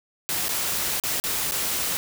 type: noise with dropouts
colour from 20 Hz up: white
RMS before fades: -26 dBFS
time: 0.29-1.97 s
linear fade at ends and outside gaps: 0 ms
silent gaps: 0.483-0.491 / 0.999-1.037 / 1.2-1.239 / 1.511-1.52 s
effects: none